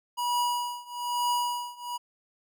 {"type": "tone with tremolo", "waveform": "square", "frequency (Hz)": 969, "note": "B5", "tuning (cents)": -33, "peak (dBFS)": -24, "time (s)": [0.17, 1.98], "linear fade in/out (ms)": 20, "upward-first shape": "triangle", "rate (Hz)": 1.1, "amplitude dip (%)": 95, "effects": []}